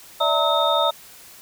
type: tone cluster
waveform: sine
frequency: 583 / 655 / 916 / 1285 / 3666 Hz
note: D5 / E5 / A#5 / E6 / A#7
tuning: -13 / -11 / -31 / -45 / -30 cents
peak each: -23 dBFS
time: 0.2-0.91 s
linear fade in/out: 10 ms
effects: white hiss -45 dBFS RMS until 1.41 s